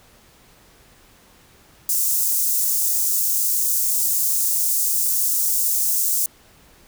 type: high-pass noise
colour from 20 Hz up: white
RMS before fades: -20 dBFS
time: 1.89-6.26 s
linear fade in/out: 2 ms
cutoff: 6400 Hz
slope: 24 dB/octave
effects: pink hiss -52 dBFS RMS until 6.87 s